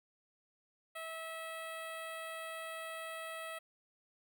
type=tone with notch filter; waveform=10% pulse; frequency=649 Hz; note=E5; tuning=27 cents flat; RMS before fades=-44 dBFS; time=0.95-3.59 s; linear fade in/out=10 ms; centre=5400 Hz; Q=0.6; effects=none